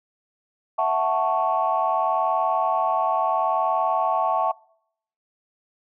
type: chord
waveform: sine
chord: F# minor seventh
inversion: third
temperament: equal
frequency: 659.3 / 740 / 880 / 1108.7 Hz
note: E5 / F#5 / A5 / C#6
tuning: 0 / 0 / 0 / 0 cents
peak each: -24 dBFS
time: 0.78-4.52 s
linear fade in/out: 10 ms
effects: noise-tail reverb RT60 0.7 s tail -25 dB re dry + tanh soft clip ceiling -10 dBFS